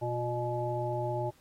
harmonic tone with a mistuned harmonic, 121.6 Hz, B2, 26 cents flat, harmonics 1 / 3 / 5 / 7, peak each -34 / -36 / -35 / -36 dBFS, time 0.01-1.31 s, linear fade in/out 20 ms, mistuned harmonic 3, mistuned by -36 cents, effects pink hiss -64 dBFS RMS until 1.4 s + AAC 48 kbps

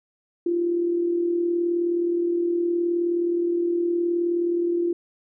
sine tone with amplitude modulation, 345 Hz, F4, 21 cents flat, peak -18 dBFS, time 0.46-4.93 s, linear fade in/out 5 ms, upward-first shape sine, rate 39.2 Hz, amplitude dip 45%, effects none

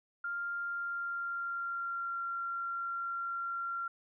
sine tone with pitch glide, 1396.9 to 1376.1 Hz, F6 to F6, 0 to -26 cents, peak -34 dBFS, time 0.24-3.88 s, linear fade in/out 5 ms, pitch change -26 cents, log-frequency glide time 0.59-2.22 s, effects none

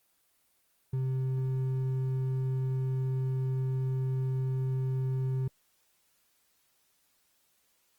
triangle tone with hard clipping, 130.81 Hz, C3, in tune, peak -29 dBFS, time 0.93-5.48 s, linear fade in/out 5 ms, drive 8 dB, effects white hiss -71 dBFS RMS until 7.98 s + Opus 24 kbps

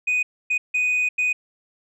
sine tone bursts at uneven times, 2489 Hz, D#7, in tune, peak -16 dBFS, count 4, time 0.07-0.23 / 0.5-0.58 / 0.74-1.09 / 1.18-1.33 s, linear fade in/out 10 ms, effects tanh soft clip ceiling -17 dBFS

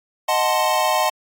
square chord, D# diminished seventh, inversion none, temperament equal, 622.3 / 740 / 880 / 1046.5 Hz, D#5 / F#5 / A5 / C6, 0 / 0 / 0 / 0 cents, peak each -23 dBFS, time 0.28-1.1 s, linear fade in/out 10 ms, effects AAC 64 kbps

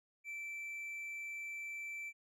triangle tone, 2331 Hz, D7, 14 cents flat, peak -40 dBFS, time 0.24-2.13 s, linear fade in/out 50 ms, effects none

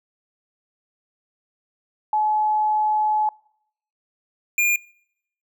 sine / square tone pair in turn, 854 / 2415 Hz, G#5 / D7, +48 / +48 cents, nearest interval octave + tritone, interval 1800 cents, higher second, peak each -17 dBFS, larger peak neither, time 2.13-3.29 / 4.58-4.76 s, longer first, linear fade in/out 2 ms, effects noise-tail reverb RT60 0.7 s tail -25 dB re dry

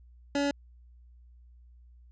25% pulse tone, 283.8 Hz, C#4, 41 cents sharp, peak -22 dBFS, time 0.35-0.51 s, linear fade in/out 2 ms, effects added 60 Hz sine -52 dBFS peak until 2.11 s + resampled to 16000 Hz

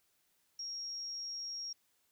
sine tone, 5588 Hz, F8, in tune, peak -39 dBFS, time 0.59-1.73 s, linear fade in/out 5 ms, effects white hiss -75 dBFS RMS until 2.11 s

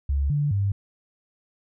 sine tone with pitch steps, 69.9 / 145.8 / 99.6 Hz, C#2 / D3 / G2, +15 / -12 / +28 cents, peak -20 dBFS, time 0.09-0.72 s, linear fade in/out 5 ms, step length 210 ms, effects none

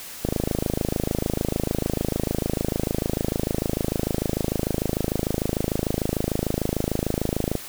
click train, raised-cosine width 2 ms, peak -9 dBFS, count 196, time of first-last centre 0.25-7.553 s, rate 26.7 Hz, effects white hiss -38 dBFS RMS until 7.68 s

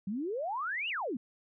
sine exponential two-way sweep, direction up then down, 183.4 to 2971 to 211.7 Hz, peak -32 dBFS, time 0.07-1.17 s, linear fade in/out 5 ms, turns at 0.89 s, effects none

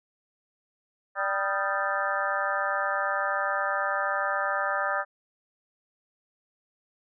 harmonic tone with a mistuned harmonic, 196 Hz, G3, in tune, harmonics 3 / 4 / 5 / 6 / 7 / 8 / 9, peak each -32 / -33 / -36 / -31 / -34 / -32 / -33 dBFS, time 1.15-5.05 s, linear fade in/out 50 ms, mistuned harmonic 6, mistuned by +90 cents, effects none

